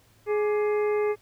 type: harmonic tone with a mistuned harmonic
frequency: 419.4 Hz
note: G#4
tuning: 17 cents sharp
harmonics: 1 / 2 / 3 / 4 / 5 / 6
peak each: -22 / -36 / -37 / -44 / -38 / -46 dBFS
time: 0.26-1.16 s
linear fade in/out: 50 ms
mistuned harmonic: 3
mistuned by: -110 cents
effects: added 108 Hz sine -61 dBFS peak until 1.21 s + pink hiss -61 dBFS RMS until 1.21 s